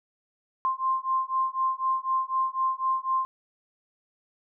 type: beating tone pair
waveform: sine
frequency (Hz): 1049 / 1053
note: C6 / C6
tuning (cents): +4 / +11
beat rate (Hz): 4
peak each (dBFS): -27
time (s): 0.65-3.25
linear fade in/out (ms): 0
effects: none